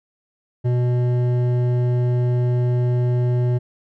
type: tone with hard clipping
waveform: sine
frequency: 123.1 Hz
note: B2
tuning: 5 cents flat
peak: -18 dBFS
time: 0.64-3.59 s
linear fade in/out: 20 ms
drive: 10 dB
effects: none